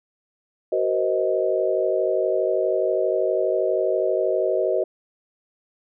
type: chord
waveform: sine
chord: C half-diminished seventh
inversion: second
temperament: just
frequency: 376.7 / 470.9 / 523.3 / 627.9 Hz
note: Gb4 / Bb4 / C5 / Eb5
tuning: +31 / +18 / 0 / +16 cents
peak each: -24 / -26 / -25 / -23 dBFS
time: 0.72-4.84 s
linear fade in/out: 5 ms
effects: none